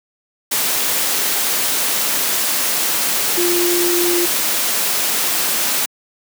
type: tone in noise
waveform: sine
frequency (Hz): 349.2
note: F4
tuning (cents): 0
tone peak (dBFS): -16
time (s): 3.37-4.26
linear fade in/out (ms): 10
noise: white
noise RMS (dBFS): -18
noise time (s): 0.51-5.86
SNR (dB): -1
effects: high-pass 200 Hz 12 dB/octave